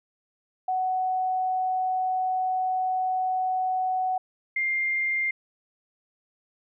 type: tone pair in turn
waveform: sine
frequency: 745 / 2107 Hz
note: F#5 / C7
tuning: +12 / +12 cents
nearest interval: octave + tritone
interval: 1800 cents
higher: second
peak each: -23 dBFS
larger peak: neither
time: 0.68-4.18 / 4.56-5.31 s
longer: first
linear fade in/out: 5 ms
effects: none